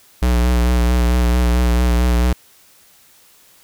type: tone with vibrato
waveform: square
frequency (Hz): 60.5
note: B1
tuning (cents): -35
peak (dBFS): -13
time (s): 0.22-2.33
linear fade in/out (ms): 5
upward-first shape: sine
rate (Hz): 4.5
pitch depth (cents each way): 37
effects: white hiss -50 dBFS RMS until 3.63 s